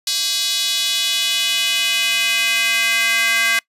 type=tone with high-pass filter sweep; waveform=square; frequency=227.8 Hz; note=A#3; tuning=40 cents flat; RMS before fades=-18 dBFS; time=0.07-3.59 s; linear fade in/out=2 ms; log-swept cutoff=4200 to 1900 Hz; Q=2.7; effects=noise-tail reverb RT60 0.1 s tail -24 dB re dry + resampled to 32000 Hz